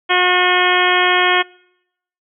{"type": "harmonic tone with a mistuned harmonic", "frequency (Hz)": 361.3, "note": "F#4", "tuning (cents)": -41, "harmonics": [1, 2, 3, 4, 5, 6, 7, 8, 9], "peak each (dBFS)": [-20, -19, -19, -21, -19, -20, -22, -24, -21], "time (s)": [0.09, 1.43], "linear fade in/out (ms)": 20, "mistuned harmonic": 8, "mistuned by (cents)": 27, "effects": ["noise-tail reverb RT60 0.8 s tail -25 dB re dry"]}